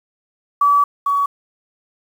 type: tone pair in turn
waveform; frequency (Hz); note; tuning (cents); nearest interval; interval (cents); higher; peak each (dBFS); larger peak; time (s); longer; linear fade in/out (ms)
sine; 1147 / 1130.6; D6 / C#6; -41 / +34; unison; 25; first; -10 / -14; first; 0.61-0.84 / 1.06-1.26; first; 5
effects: 7-bit

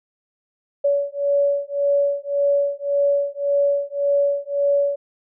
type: beating tone pair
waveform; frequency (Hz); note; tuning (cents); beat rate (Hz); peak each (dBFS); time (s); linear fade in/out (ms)
sine; 566 / 567.8; C#5 / C#5; +36 / +41; 1.8; -20 / -20; 0.84-4.96; 10
effects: none

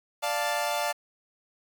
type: chord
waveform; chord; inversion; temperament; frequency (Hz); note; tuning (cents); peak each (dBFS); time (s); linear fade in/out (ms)
sawtooth; D minor; none; equal; 587.3 / 698.5 / 880; D5 / F5 / A5; 0 / 0 / 0; -27; 0.22-0.93; 20
effects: 8-bit

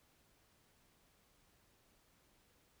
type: silence
effects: pink hiss -72 dBFS RMS until 2.8 s

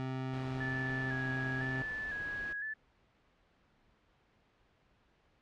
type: tone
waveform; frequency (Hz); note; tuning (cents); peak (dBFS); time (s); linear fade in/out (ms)
25% pulse; 130.81; C3; 0; -32; 0-1.82; 0
type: noise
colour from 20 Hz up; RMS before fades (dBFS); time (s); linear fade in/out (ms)
pink; -48; 0.33-2.53; 5
type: tone with vibrato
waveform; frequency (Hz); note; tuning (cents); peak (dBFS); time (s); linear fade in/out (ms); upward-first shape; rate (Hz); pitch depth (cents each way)
sine; 1703; G#6; +43; -36; 0.6-2.74; 10; square; 0.99; 41
effects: pink hiss -70 dBFS RMS until 5.41 s + low-pass 3000 Hz 12 dB/octave

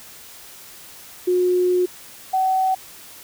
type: tone pair in turn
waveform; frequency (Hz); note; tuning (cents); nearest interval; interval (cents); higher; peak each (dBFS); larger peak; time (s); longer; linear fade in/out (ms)
sine; 361.1 / 756.4; F#4 / F#5; -42 / +38; octave + minor second; 1280; second; -15 / -16; first; 1.27-1.86 / 2.33-2.75; first; 10
effects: white hiss -42 dBFS RMS until 3.23 s

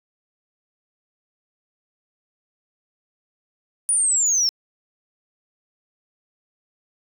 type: linear sweep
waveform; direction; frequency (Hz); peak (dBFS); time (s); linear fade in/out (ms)
sine; down; 9650 to 5274; -15; 3.89-4.49; 0
effects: tanh soft clip ceiling -13 dBFS

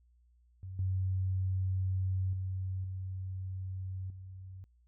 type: tone with level steps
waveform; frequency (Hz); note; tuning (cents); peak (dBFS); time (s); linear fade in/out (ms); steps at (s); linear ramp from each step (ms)
sine; 94; F#2; +28; -40 / -29 / -33 / -36 / -44; 0.63-4.64; 0; 0.79 / 2.33 / 2.84 / 4.1; 2
effects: added 60 Hz sine -63 dBFS peak until 4.87 s

